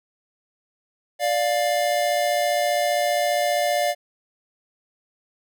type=tone pair together; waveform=square; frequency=588 / 703.1 Hz; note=D5 / F5; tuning=+2 / +11 cents; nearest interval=minor third; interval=309 cents; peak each=-23 dBFS; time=1.19-3.95 s; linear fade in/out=50 ms; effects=none